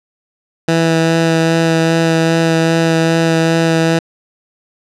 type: tone with vibrato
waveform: 15% pulse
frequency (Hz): 163.9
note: E3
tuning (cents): -10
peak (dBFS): -4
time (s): 0.68-3.99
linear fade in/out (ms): 5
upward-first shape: sine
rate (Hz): 2.5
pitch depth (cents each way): 11
effects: low-pass 7000 Hz 12 dB/octave